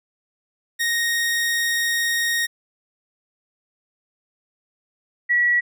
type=tone pair in turn; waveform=sawtooth / sine; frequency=1864.7 / 1932.3 Hz; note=A#6 / B6; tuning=0 / -38 cents; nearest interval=minor second; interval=62 cents; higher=second; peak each=-16 / -15 dBFS; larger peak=second; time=0.79-2.47 / 5.29-5.61 s; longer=first; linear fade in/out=20 ms; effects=none